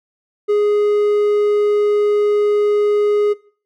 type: tone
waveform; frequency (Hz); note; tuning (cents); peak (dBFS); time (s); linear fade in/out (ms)
triangle; 415.3; G#4; 0; -10; 0.48-3.34; 20
effects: noise-tail reverb RT60 0.5 s tail -22 dB re dry